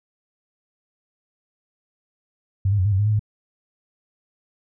sine tone with pitch steps, 97.1 / 103 / 91.7 / 104.3 / 95.2 / 103.7 / 107.5 / 105.4 Hz, G2 / G#2 / F#2 / G#2 / F#2 / G#2 / A2 / G#2, -16 / -14 / -15 / +8 / +50 / -2 / -40 / +26 cents, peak -16 dBFS, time 2.65-3.194 s, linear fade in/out 5 ms, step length 68 ms, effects none

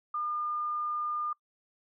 sine tone, 1209 Hz, D6, 50 cents sharp, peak -30 dBFS, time 0.14-1.33 s, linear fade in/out 5 ms, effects noise-tail reverb RT60 0.1 s tail -22 dB re dry

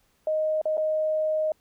sine tone with dropouts, 622.3 Hz, D#5, in tune, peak -22 dBFS, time 0.27-1.52 s, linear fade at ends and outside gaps 2 ms, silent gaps 0.615-0.655 / 0.771-0.778 s, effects pink hiss -67 dBFS RMS until 1.6 s

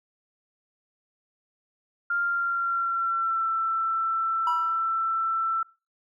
sine tone with pitch glide, 1396.9 to 1334.6 Hz, F6 to E6, 0 to +21 cents, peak -23 dBFS, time 2.1-5.63 s, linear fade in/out 5 ms, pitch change -79 cents, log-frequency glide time 2.21-3.49 s
triangle tone with exponential decay, 973 Hz, B5, 26 cents flat, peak -21 dBFS, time 4.47-4.93 s, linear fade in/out 2 ms, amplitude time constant 100 ms
effects noise-tail reverb RT60 0.3 s tail -22 dB re dry

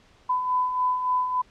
sine beating tone pair, 1001 / 1004.5 Hz, B5 / B5, +23 / +29 cents, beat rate 3.5 Hz, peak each -31 / -22 dBFS, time 0.29-1.42 s, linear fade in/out 10 ms, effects pink hiss -57 dBFS RMS until 1.5 s + low-pass 5000 Hz 12 dB/octave

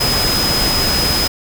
sine tone in noise, 5050 Hz, D#8, 25 cents sharp, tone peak -16 dBFS, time 0-1.28 s, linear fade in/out 10 ms, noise pink, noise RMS -18 dBFS, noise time 0-1.28 s, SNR -1 dB, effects none

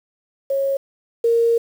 sine tone pair in turn, 548 / 464.4 Hz, C#5 / A#4, -20 / -7 cents, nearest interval minor third, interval 287 cents, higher first, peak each -17 / -13 dBFS, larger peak second, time 0.5-0.77 / 1.24-1.58 s, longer second, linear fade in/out 5 ms, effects 7-bit

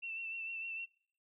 sine tone with vibrato, 2687 Hz, E7, 33 cents sharp, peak -39 dBFS, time 0.02-0.86 s, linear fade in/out 20 ms, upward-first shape triangle, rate 6.6 Hz, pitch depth 38 cents each way, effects noise-tail reverb RT60 0.6 s tail -26 dB re dry

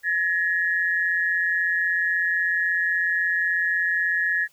sine tone pair together, 1694.7 / 1871 Hz, G#6 / A#6, +35 / +6 cents, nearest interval major second, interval 171 cents, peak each -22 / -24 dBFS, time 0.03-4.48 s, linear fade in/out 50 ms, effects white hiss -60 dBFS RMS until 4.52 s

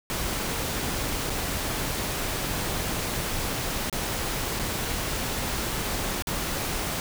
pink noise with dropouts, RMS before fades -29 dBFS, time 0.1-7 s, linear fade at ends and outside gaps 0 ms, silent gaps 1.297-1.302 / 3.898-3.927 / 4.591-4.596 / 6.223-6.271 s, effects none

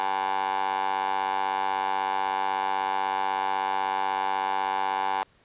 15% pulse tone with high-pass filter, 96.2 Hz, G2, 32 cents flat, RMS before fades -27 dBFS, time 0-5.23 s, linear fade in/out 0 ms, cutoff 800 Hz, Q 5.3, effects pink hiss -61 dBFS RMS until 5.44 s + resampled to 8000 Hz

